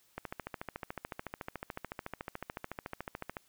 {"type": "click train", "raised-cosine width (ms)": 0.5, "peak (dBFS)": -23, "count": 45, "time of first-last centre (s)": [0.18, 3.368], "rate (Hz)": 13.8, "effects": ["white hiss -68 dBFS RMS until 3.48 s"]}